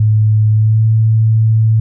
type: tone with pitch glide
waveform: sine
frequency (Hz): 107.8 to 110.77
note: A2 to A2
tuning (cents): -35 to +12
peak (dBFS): -7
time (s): 0-1.8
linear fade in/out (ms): 5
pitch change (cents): +47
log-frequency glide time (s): 0.52-0.86
effects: none